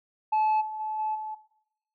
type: tone with level steps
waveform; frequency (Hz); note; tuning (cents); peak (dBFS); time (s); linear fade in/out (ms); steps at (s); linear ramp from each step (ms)
sine; 864; A5; -32; -19 / -33 / -29 / -26 / -33; 0.32-1.35; 10; 0.6 / 0.79 / 0.98 / 1.14; 20
effects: noise-tail reverb RT60 0.8 s tail -17 dB re dry + tanh soft clip ceiling -20 dBFS